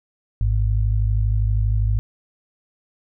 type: tone pair together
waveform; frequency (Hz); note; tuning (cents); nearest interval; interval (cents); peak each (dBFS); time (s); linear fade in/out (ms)
sine; 52.58 / 105.1; G#1 / G#2; +22 / +21; octave; 1199; -18 / -20; 0.41-1.99; 0
effects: none